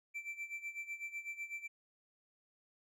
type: tone with tremolo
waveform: triangle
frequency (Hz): 2338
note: D7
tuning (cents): -8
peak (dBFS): -37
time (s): 0.14-1.68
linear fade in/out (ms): 20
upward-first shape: sine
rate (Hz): 8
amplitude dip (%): 80
effects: none